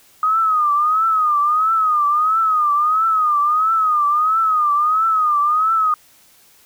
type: tone with vibrato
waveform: sine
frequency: 1244.5 Hz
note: D#6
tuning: in tune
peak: -13 dBFS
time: 0.23-5.94 s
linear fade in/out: 2 ms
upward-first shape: triangle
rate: 1.5 Hz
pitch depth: 130 cents each way
effects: white hiss -51 dBFS RMS until 6.65 s